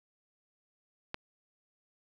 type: click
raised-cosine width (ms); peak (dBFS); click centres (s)
0.3; -19; 1.144
effects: none